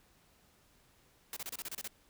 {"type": "noise bursts", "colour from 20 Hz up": "white", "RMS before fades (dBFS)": -41, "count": 9, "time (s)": [1.33, 1.877], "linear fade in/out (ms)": 2, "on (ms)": 35, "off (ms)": 29, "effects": ["pink hiss -67 dBFS RMS until 2.09 s"]}